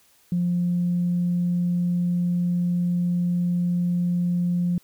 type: tone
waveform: sine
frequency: 175.8 Hz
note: F3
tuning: 12 cents sharp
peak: -19 dBFS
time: 0.32-4.78 s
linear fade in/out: 2 ms
effects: tanh soft clip ceiling -15 dBFS + white hiss -59 dBFS RMS until 4.83 s